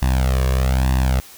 sawtooth tone with flanger, 64.7 Hz, C2, 19 cents flat, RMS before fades -17 dBFS, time 0.02-1.2 s, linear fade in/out 0 ms, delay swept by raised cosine 1.1 to 1.79 ms, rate 1.1 Hz, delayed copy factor +0.95, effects white hiss -42 dBFS RMS until 1.37 s

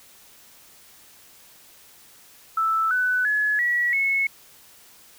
sine tone with pitch steps, 1318.5 / 1497.2 / 1700 / 1930.4 / 2192 Hz, E6 / F#6 / G#6 / B6 / C#7, 0 / +20 / +40 / -40 / -20 cents, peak -19 dBFS, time 2.57-4.27 s, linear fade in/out 5 ms, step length 340 ms, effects white hiss -51 dBFS RMS until 5.18 s

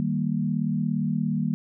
sine chord, Eb major, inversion none, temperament equal, 155.56 / 196 / 233.1 Hz, Eb3 / G3 / Bb3, 0 / 0 / 0 cents, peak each -27 dBFS, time 0-1.54 s, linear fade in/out 0 ms, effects none

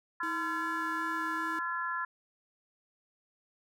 harmonic tone, 341.4 Hz, F4, 39 cents flat, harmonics 3 / 4 / 5, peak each -36 / -36 / -36 dBFS, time 0.2-2.05 s, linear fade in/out 5 ms
square tone with vibrato, 320 Hz, D#4, 49 cents sharp, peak -40 dBFS, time 0.23-1.59 s, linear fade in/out 2 ms, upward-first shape square, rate 2.6 Hz, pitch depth 8 cents each way
effects none

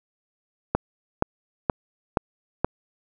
click train, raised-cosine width 1 ms, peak -5 dBFS, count 5, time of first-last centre 0.75-2.646 s, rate 2.11 Hz, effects none

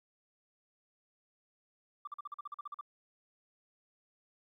sine tone bursts, 1174.7 Hz, D6, in tune, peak -38 dBFS, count 12, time 2.05-2.811 s, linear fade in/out 5 ms, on 24 ms, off 43 ms, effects tanh soft clip ceiling -35 dBFS + 13-bit

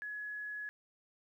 sine tone, 1689 Hz, G#6, 29 cents sharp, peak -39 dBFS, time 0.02-0.69 s, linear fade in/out 0 ms, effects 12-bit

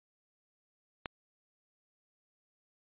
click, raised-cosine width 0.3 ms, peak -19 dBFS, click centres 1.058 s, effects resampled to 8000 Hz

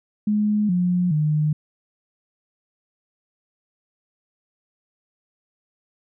sine tone with pitch steps, 210 / 178.64 / 151.96 Hz, G#3 / F3 / D#3, +19 / +39 / -41 cents, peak -17 dBFS, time 0.27-1.53 s, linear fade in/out 5 ms, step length 420 ms, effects none

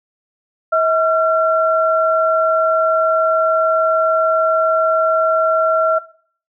sine tone pair together, 643 / 1363.4 Hz, E5 / F6, -43 / -42 cents, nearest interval octave + minor second, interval 1301 cents, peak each -14 dBFS, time 0.72-5.99 s, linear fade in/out 10 ms, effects noise-tail reverb RT60 0.5 s tail -18 dB re dry

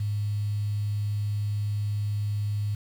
sine tone with quantisation, 103.6 Hz, G#2, 4 cents flat, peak -25 dBFS, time 0-2.75 s, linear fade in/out 5 ms, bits 8, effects none

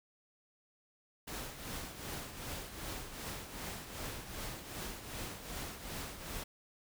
pink noise with tremolo, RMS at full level -41 dBFS, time 1.27-6.44 s, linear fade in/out 10 ms, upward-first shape triangle, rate 2.6 Hz, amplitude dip 65%, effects none

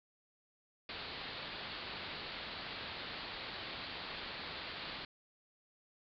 white low-pass noise, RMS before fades -45 dBFS, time 0.89-5.05 s, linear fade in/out 2 ms, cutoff 4600 Hz, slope 96 dB/octave, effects none

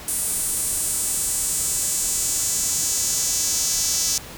sawtooth tone with high-pass filter sweep, 329.6 Hz, E4, in tune, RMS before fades -23 dBFS, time 0.08-4.18 s, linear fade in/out 2 ms, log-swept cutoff 9300 to 6000 Hz, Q 2.8, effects pink hiss -38 dBFS RMS until 4.37 s

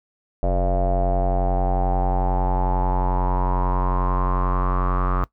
square tone with low-pass filter sweep, 45.58 Hz, F#1, 25 cents flat, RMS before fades -20 dBFS, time 0.43-5.24 s, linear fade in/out 0 ms, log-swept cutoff 640 to 1200 Hz, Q 8.4, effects noise-tail reverb RT60 0.1 s tail -20 dB re dry

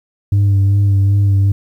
sine tone with vibrato, 99.4 Hz, G2, 25 cents sharp, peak -6 dBFS, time 0.32-1.52 s, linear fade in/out 5 ms, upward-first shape sine, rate 2.6 Hz, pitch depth 26 cents each way, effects tanh soft clip ceiling -8 dBFS + 8-bit

